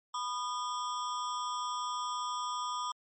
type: ring-modulated tone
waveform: square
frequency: 1108.7 Hz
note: C#6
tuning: in tune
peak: -31 dBFS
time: 0.14-2.92 s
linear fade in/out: 5 ms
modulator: 116 Hz
effects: MP3 32 kbps